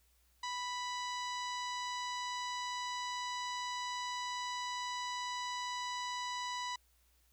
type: harmonic tone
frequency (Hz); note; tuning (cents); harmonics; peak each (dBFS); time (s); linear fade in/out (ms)
987.8; B5; 0; 1 / 2 / 3 / 4 / 5 / 6 / 7 / 8; -39 / -45 / -49 / -46 / -51 / -52 / -55 / -58; 0.43-6.76; 5
effects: added 60 Hz sine -70 dBFS peak until 7.32 s + white hiss -73 dBFS RMS until 7.32 s